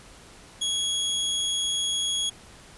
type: tone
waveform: sawtooth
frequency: 3329 Hz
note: G#7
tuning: 3 cents sharp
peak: -21 dBFS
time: 0.61-2.3 s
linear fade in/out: 10 ms
effects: pink hiss -49 dBFS RMS until 2.77 s + resampled to 24000 Hz